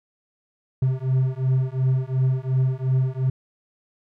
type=beating tone pair; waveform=triangle; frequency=129.1 / 131.9 Hz; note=C3 / C3; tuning=-23 / +14 cents; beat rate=2.8 Hz; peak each=-20 dBFS; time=0.82-3.3 s; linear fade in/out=5 ms; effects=none